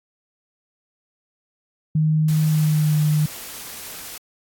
sine tone with pitch glide, 155.56 to 151.92 Hz, D#3 to D#3, 0 to -41 cents, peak -15 dBFS, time 1.95-3.26 s, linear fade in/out 5 ms, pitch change -41 cents, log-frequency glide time 2.44-2.97 s
white noise, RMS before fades -35 dBFS, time 2.28-4.18 s, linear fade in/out 5 ms
effects AAC 64 kbps

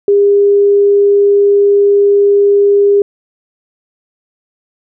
sine tone, 404 Hz, G#4, 48 cents flat, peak -5 dBFS, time 0.08-3.02 s, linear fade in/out 2 ms, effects none

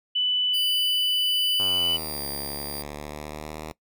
sine tone, 2987 Hz, F#7, 16 cents sharp, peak -21 dBFS, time 0.15-1.97 s, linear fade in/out 10 ms
10% pulse tone with tremolo, 4775 Hz, D8, 28 cents sharp, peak -24 dBFS, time 0.53-2.83 s, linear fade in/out 20 ms, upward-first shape sine, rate 1.3 Hz, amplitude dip 25%
5% pulse exponential two-way sweep, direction down then up, 98 to 70 to 77.9 Hz, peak -23 dBFS, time 1.6-3.72 s, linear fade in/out 0 ms, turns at 2.25 s
effects noise-tail reverb RT60 0.1 s tail -20 dB re dry

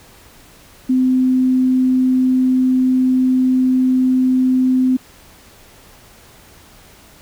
sine tone, 256.9 Hz, C4, 32 cents flat, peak -11 dBFS, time 0.89-4.97 s, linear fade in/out 10 ms, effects pink hiss -45 dBFS RMS until 7.21 s

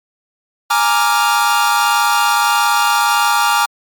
45% pulse chord, Bb dominant seventh, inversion third, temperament equal, 830.6 / 932.3 / 1174.7 / 1396.9 Hz, Ab5 / Bb5 / D6 / F6, 0 / 0 / 0 / 0 cents, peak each -17 dBFS, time 0.7-3.66 s, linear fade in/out 10 ms, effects MP3 96 kbps

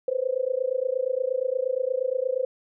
sine tone with amplitude modulation, 515 Hz, C5, 28 cents flat, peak -19 dBFS, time 0.08-2.45 s, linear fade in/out 2 ms, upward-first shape sine, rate 28.5 Hz, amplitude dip 95%, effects none

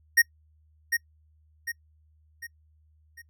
square tone with echo, 1864.7 Hz, A#6, in tune, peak -16 dBFS, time 0.17-0.22 s, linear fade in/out 10 ms, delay 750 ms, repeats 4, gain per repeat -7 dB, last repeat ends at 3.22 s, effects noise-tail reverb RT60 0.1 s tail -25 dB re dry + added 77 Hz sine -59 dBFS peak until 3.29 s

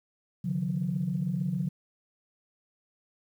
sine tone cluster, 138.8 / 154.2 / 180.8 Hz, C#3 / D#3 / F#3, +3 / -15 / -40 cents, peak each -32 / -33 / -29 dBFS, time 0.44-1.69 s, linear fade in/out 10 ms, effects tanh soft clip ceiling -19 dBFS + 10-bit

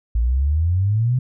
sine exponential sweep, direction up, 55 to 130.7 Hz, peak -15 dBFS, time 0.15-1.19 s, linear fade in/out 5 ms, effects none

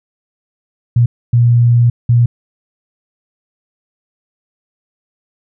sine tone bursts at uneven times, 119.4 Hz, A#2, 42 cents sharp, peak -6 dBFS, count 3, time 0.96-1.06 / 1.33-1.9 / 2.09-2.26 s, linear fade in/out 5 ms, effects none

